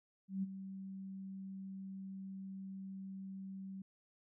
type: tone with ADSR envelope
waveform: sine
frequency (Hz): 192.4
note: G3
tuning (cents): -32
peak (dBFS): -33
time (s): 0.28-3.82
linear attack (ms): 150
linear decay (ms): 25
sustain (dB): -11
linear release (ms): 4
effects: none